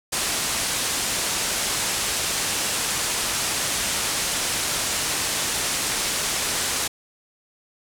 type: low-pass noise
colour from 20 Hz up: white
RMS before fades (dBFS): -25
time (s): 0.12-6.88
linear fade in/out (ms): 10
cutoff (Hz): 10000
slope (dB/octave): 24
effects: none